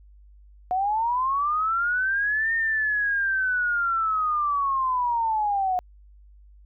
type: linear two-way sweep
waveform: sine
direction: up then down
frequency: 720 to 1833 to 720 Hz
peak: -21 dBFS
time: 0.71-5.79 s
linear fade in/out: 0 ms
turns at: 2.54 s
effects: added 50 Hz sine -48 dBFS peak until 6.65 s